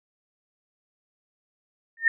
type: tone with exponential growth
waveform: sine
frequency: 1822 Hz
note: A#6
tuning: 40 cents flat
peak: -12 dBFS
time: 1.97-2.08 s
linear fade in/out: 2 ms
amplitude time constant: 22 ms
effects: none